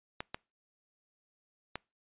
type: clicks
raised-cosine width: 0.3 ms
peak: -20 dBFS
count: 3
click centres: 0.205 / 0.345 / 1.756 s
effects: noise-tail reverb RT60 0.3 s tail -26 dB re dry + resampled to 8000 Hz